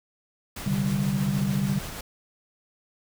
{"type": "noise with tremolo", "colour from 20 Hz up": "pink", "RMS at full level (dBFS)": -36, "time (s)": [0.56, 2.01], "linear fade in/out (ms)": 5, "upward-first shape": "sine", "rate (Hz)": 6.4, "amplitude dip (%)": 25}
{"type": "chord", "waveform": "sine", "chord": "C suspended second", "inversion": "none", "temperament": "equal with one note detuned", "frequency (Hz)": [132.56, 146.83, 196], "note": ["C3", "D3", "G3"], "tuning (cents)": [23, 0, 0], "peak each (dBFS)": [-30, -27, -25], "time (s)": [0.66, 1.79], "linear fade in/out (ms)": 5}
{"effects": []}